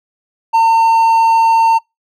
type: tone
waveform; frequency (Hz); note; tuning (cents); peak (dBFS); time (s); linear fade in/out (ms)
triangle; 907; A#5; -48; -5; 0.53-1.79; 20
effects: noise-tail reverb RT60 0.2 s tail -26 dB re dry